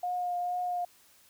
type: tone with vibrato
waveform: sine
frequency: 714 Hz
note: F5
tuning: 38 cents sharp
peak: -29 dBFS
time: 0.03-0.85 s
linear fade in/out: 5 ms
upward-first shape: triangle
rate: 2.2 Hz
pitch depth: 18 cents each way
effects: white hiss -61 dBFS RMS until 1.29 s